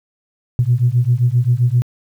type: beating tone pair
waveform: sine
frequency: 118.3 / 125.9 Hz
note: A#2 / B2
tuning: +26 / +34 cents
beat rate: 7.6 Hz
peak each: -14 dBFS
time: 0.59-1.82 s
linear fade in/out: 0 ms
effects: tanh soft clip ceiling -4 dBFS + 8-bit